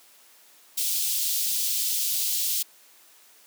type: high-pass noise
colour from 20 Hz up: white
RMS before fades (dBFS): -26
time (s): 0.77-2.63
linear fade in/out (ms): 10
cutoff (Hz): 3200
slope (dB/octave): 24
effects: white hiss -55 dBFS RMS until 3.46 s + high-pass 300 Hz 12 dB/octave